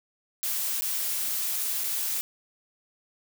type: noise with dropouts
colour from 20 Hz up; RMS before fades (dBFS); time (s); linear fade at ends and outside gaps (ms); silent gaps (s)
blue; -29; 0.43-2.21; 0; 0.809-0.82 / 1.837-1.842
effects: none